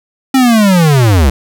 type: linear sweep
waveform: square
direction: down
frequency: 270 to 61.74 Hz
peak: -6 dBFS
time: 0.34-1.3 s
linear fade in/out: 5 ms
effects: none